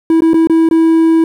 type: tone with dropouts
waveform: triangle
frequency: 326 Hz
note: E4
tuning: 19 cents flat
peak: -4 dBFS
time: 0.1-1.24 s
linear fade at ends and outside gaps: 2 ms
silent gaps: 0.206-0.22 / 0.334-0.342 / 0.472-0.497 / 0.689-0.711 s
effects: 7-bit